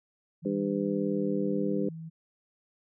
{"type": "tone", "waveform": "sine", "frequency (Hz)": 162.2, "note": "E3", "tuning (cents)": -28, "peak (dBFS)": -38, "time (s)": [0.42, 2.1], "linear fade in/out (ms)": 20}
{"type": "harmonic tone", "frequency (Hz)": 100.4, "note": "G2", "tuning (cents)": 42, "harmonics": [2, 3, 4, 5], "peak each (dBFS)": [-30, -32, -33, -34], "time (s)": [0.45, 1.89], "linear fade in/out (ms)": 5}
{"effects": []}